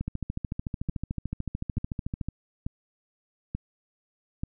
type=two click trains; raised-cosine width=5 ms; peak=-18 / -18 dBFS; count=6 / 31; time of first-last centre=0.01-4.435 / 0.08-2.286 s; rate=1.13 / 13.6 Hz; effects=none